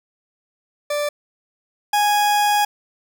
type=tone pair in turn; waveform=40% pulse; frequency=587.3 / 829 Hz; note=D5 / G#5; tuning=0 / -3 cents; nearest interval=tritone; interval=597 cents; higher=second; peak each=-19 / -14 dBFS; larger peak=second; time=0.9-1.09 / 1.93-2.65 s; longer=second; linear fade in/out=5 ms; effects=none